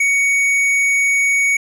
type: tone with hard clipping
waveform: sine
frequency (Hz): 2236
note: C#7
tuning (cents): +14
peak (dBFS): -14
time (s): 0-1.57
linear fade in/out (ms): 5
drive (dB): 8
effects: none